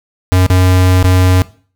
square tone with dropouts, 92 Hz, F#2, 9 cents flat, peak -7 dBFS, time 0.32-1.42 s, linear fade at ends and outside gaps 0 ms, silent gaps 0.464-0.501 / 1.027-1.043 s, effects noise-tail reverb RT60 0.4 s tail -18 dB re dry

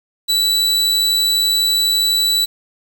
40% pulse tone, 3951 Hz, B7, in tune, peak -12 dBFS, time 0.28-2.46 s, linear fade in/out 20 ms, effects 7-bit

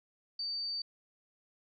sine tone, 4604 Hz, D8, 35 cents flat, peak -34 dBFS, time 0.39-0.82 s, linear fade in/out 5 ms, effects none

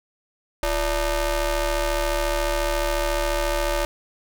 sawtooth ring-modulated tone, 308.1 Hz, D#4, 17 cents flat, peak -14 dBFS, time 0.63-3.85 s, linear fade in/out 0 ms, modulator 271 Hz, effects none

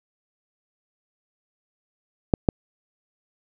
clicks, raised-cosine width 2 ms, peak -3 dBFS, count 2, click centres 2.338 / 2.488 s, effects none

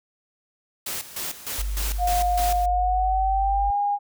white noise with tremolo, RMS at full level -30 dBFS, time 0.86-2.66 s, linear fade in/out 5 ms, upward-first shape square, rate 3.3 Hz, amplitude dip 75%
sine tone, 49.87 Hz, G1, 30 cents sharp, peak -24 dBFS, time 1.58-3.71 s, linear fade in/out 10 ms
sine tone with pitch glide, 713 to 814.3 Hz, F5 to G#5, +36 to -34 cents, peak -20 dBFS, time 1.98-3.99 s, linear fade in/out 50 ms, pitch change +230 cents, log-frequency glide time 2.66-3.77 s
effects none

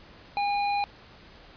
square tone, 813 Hz, G#5, 37 cents flat, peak -25 dBFS, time 0.37-0.84 s, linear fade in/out 0 ms, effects pink hiss -51 dBFS RMS until 1.56 s + resampled to 11025 Hz

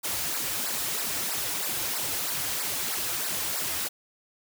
white noise with flanger, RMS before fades -30 dBFS, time 0.03-3.89 s, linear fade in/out 20 ms, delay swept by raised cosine 0.3 to 5.2 ms, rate 3.1 Hz, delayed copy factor -1, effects none

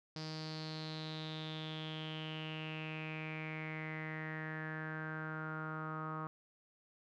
sawtooth tone with low-pass filter sweep, 156.8 Hz, D#3, 14 cents sharp, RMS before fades -43 dBFS, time 0.16-6.27 s, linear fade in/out 0 ms, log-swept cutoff 4900 to 1200 Hz, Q 7.7, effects none

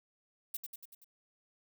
violet noise with echo, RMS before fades -38 dBFS, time 0.54-0.57 s, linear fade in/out 5 ms, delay 95 ms, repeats 5, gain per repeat -4 dB, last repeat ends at 1.045 s, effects none

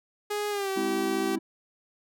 sawtooth tone with pitch glide, 415.3 to 385.3 Hz, G#4 to G4, 0 to -30 cents, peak -24 dBFS, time 0.3-1.36 s, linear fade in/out 10 ms, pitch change -130 cents, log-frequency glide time 0.5-0.7 s
triangle chord, Ab augmented, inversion none, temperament equal, 207.7 / 261.6 / 329.6 Hz, Ab3 / C4 / E4, 0 / 0 / 0 cents, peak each -33 / -32 / -28 dBFS, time 0.76-1.39 s, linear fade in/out 10 ms
effects none

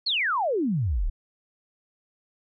sine exponential sweep, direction down, 4536 to 31.31 Hz, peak -22 dBFS, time 0.06-1.1 s, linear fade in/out 10 ms, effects none

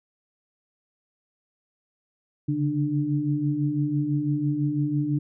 sine tone cluster, 140.2 / 146.2 / 297.4 Hz, C#3 / D3 / D4, +20 / -7 / +22 cents, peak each -28 / -27 / -25 dBFS, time 2.48-5.19 s, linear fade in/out 10 ms, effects none

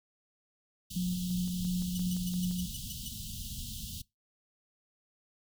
pink band-stop noise, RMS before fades -41 dBFS, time 0.9-4.02 s, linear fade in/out 10 ms, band 240 to 2900 Hz, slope 96 dB/octave
sine tone with tremolo, 180 Hz, F#3, 47 cents flat, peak -28 dBFS, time 0.96-2.66 s, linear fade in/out 5 ms, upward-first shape square, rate 2.9 Hz, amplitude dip 30%
10% pulse tone bursts, 2960 Hz, F#7, in tune, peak -31 dBFS, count 8, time 1.95-3.084 s, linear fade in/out 5 ms, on 28 ms, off 130 ms
effects noise-tail reverb RT60 0.2 s tail -22 dB re dry

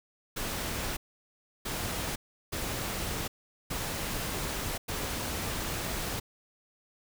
pink noise bursts at uneven times, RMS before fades -34 dBFS, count 5, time 0.36-0.97 / 1.65-2.16 / 2.52-3.28 / 3.7-4.78 / 4.88-6.2 s, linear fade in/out 10 ms, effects none

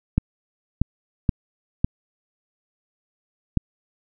clicks, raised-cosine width 5 ms, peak -5 dBFS, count 5, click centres 0.18 / 0.816 / 1.292 / 1.845 / 3.573 s, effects none

